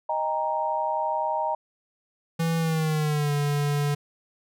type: chord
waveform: sine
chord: Eb major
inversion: none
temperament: equal with one note detuned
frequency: 622.3 / 800.5 / 932.3 Hz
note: Eb5 / G5 / Bb5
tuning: 0 / +36 / 0 cents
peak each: -29 / -30 / -26 dBFS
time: 0.09-1.55 s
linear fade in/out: 5 ms
type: tone with pitch glide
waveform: square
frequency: 164.81 to 145.14 Hz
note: E3 to D3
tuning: 0 to -20 cents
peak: -23 dBFS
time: 2.39-3.95 s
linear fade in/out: 10 ms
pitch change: -220 cents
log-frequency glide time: 2.58-3.32 s
effects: none